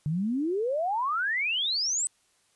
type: exponential sweep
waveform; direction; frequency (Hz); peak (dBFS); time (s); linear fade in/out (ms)
sine; up; 143.9 to 8280; -25; 0.06-2.07; 0
effects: white hiss -67 dBFS RMS until 2.55 s + resampled to 24000 Hz